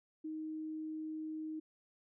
sine tone, 312.9 Hz, D#4, 10 cents sharp, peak -39 dBFS, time 0.24-1.6 s, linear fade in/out 10 ms, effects none

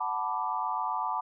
sine chord, B minor seventh, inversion second, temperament equal, 740 / 880 / 987.8 / 1174.7 Hz, F#5 / A5 / B5 / D6, 0 / 0 / 0 / 0 cents, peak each -36 / -33 / -33 / -34 dBFS, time 0-1.21 s, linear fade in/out 10 ms, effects none

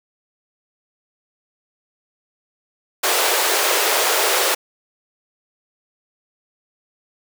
pink high-pass noise, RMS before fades -18 dBFS, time 3.03-4.55 s, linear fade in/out 10 ms, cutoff 380 Hz, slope 48 dB/octave, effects none

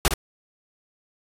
pink noise with echo, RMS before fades -18 dBFS, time 0.05-0.08 s, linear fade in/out 0 ms, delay 58 ms, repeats 1, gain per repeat -7 dB, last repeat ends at 0.138 s, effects resampled to 32000 Hz

